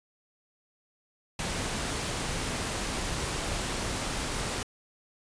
pink noise, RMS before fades -32 dBFS, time 1.39-4.63 s, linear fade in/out 2 ms, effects resampled to 22050 Hz

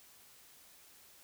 silence, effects white hiss -60 dBFS RMS until 1.23 s

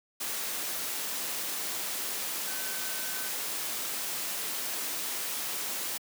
sine tone in noise, 1525 Hz, G6, 48 cents flat, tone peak -43 dBFS, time 2.47-3.29 s, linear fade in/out 10 ms, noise white, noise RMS -34 dBFS, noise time 0.2-5.98 s, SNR -12 dB, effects high-pass 200 Hz 12 dB/octave

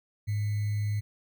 sine tone with sample-and-hold, 104.4 Hz, G#2, 10 cents sharp, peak -26 dBFS, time 0.27-1.01 s, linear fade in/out 20 ms, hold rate 2100 Hz, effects none

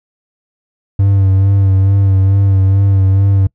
triangle tone with vibrato, 97.3 Hz, G2, 12 cents flat, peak -5 dBFS, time 0.99-3.47 s, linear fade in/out 5 ms, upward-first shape sine, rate 2.3 Hz, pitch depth 32 cents each way, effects noise-tail reverb RT60 0.1 s tail -25 dB re dry

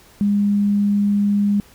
sine tone, 203.6 Hz, G#3, 34 cents flat, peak -14 dBFS, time 0.21-1.6 s, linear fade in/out 0 ms, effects pink hiss -49 dBFS RMS until 1.74 s

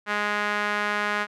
sawtooth tone with band-pass filter, 207.7 Hz, G#3, in tune, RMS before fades -26 dBFS, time 0.06-1.27 s, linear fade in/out 50 ms, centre 1600 Hz, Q 1.8, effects none

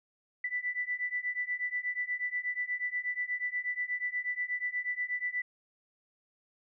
sine beating tone pair, 1975.5 / 1983.8 Hz, B6 / B6, 0 / +7 cents, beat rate 8.3 Hz, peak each -35 / -34 dBFS, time 0.44-5.42 s, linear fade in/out 5 ms, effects none

